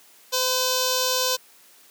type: tone with notch filter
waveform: 5% pulse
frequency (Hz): 510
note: C5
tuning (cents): -44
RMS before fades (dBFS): -23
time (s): 0.32-1.37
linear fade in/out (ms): 20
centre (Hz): 2000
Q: 0.85
effects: white hiss -53 dBFS RMS until 1.9 s + high-pass 200 Hz 12 dB/octave